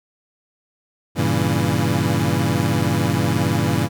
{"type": "chord", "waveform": "25% pulse", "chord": "G diminished seventh", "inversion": "none", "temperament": "equal", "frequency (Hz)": [98, 116.54, 138.59, 164.81], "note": ["G2", "Bb2", "Db3", "Fb3"], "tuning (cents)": [0, 0, 0, 0], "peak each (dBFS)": -19, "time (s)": [1.15, 3.89], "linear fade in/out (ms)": 50, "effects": []}